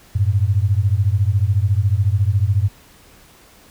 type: beating tone pair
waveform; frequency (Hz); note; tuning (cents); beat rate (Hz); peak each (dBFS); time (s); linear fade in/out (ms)
sine; 94 / 108; F#2 / A2; +28 / -32; 14; -16 / -17; 0.15-2.69; 10
effects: pink hiss -48 dBFS RMS until 3.7 s